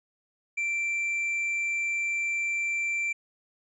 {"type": "tone with tanh clipping", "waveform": "sine", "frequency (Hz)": 2349, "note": "D7", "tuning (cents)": 0, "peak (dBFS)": -27, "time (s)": [0.57, 3.13], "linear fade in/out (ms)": 10, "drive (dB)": 4, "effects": ["resampled to 22050 Hz"]}